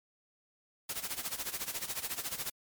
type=noise with tremolo; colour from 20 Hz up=white; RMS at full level=-35 dBFS; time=0.89-2.5 s; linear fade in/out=5 ms; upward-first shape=sine; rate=14 Hz; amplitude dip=80%; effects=MP3 96 kbps